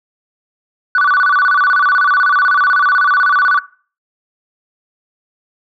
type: tone with vibrato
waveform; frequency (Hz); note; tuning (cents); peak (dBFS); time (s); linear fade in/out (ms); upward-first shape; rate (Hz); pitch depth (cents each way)
sine; 1310; E6; -11; -7; 0.95-3.59; 2; square; 16; 220
effects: noise-tail reverb RT60 0.4 s tail -20 dB re dry + tanh soft clip ceiling -6 dBFS